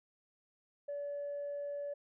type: tone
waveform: sine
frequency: 574 Hz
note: D5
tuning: 40 cents flat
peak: -36 dBFS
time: 0.88-1.94 s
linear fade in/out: 10 ms
effects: tanh soft clip ceiling -34 dBFS